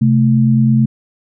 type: tone pair together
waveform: sine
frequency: 130.81 / 220 Hz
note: C3 / A3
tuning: 0 / 0 cents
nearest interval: major sixth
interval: 900 cents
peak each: -11 dBFS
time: 0.01-0.86 s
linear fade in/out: 10 ms
effects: none